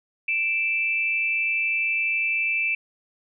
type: tone pair together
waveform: sine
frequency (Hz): 2349 / 2637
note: D7 / E7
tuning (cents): 0 / 0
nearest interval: major second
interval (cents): 200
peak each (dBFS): -24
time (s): 0.28-2.75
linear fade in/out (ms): 5
effects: none